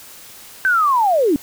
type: linear sweep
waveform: sine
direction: down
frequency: 1568 to 261.6 Hz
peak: -12 dBFS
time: 0.65-1.36 s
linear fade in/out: 0 ms
effects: white hiss -40 dBFS RMS until 1.42 s